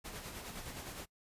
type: noise with tremolo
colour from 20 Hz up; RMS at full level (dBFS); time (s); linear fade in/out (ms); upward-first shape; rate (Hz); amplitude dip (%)
pink; -44; 0.04-1.06; 20; sine; 9.7; 45
effects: noise-tail reverb RT60 0.1 s tail -23 dB re dry + resampled to 32000 Hz